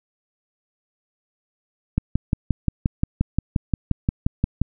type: click train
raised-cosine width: 5 ms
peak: -6 dBFS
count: 16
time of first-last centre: 1.98-4.616 s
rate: 5.69 Hz
effects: none